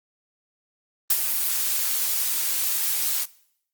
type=noise with ADSR envelope; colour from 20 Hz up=blue; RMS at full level=-17 dBFS; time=1.1-3.26 s; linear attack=4 ms; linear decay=52 ms; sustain=-7 dB; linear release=38 ms; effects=noise-tail reverb RT60 0.7 s tail -22 dB re dry + Opus 24 kbps